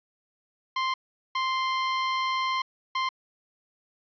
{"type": "tone bursts at uneven times", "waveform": "sawtooth", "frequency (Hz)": 1046.5, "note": "C6", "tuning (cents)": 0, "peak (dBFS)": -21, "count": 3, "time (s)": [[0.76, 0.94], [1.35, 2.62], [2.95, 3.09]], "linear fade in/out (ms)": 5, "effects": ["resampled to 11025 Hz", "10-bit"]}